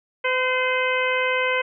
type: harmonic tone with a mistuned harmonic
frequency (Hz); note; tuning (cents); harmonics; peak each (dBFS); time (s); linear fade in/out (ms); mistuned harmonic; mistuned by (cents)
510; C5; -44; 1 / 2 / 3 / 4 / 5 / 6; -24 / -27 / -27 / -25 / -28 / -33; 0.24-1.62; 10; 4; +27
effects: none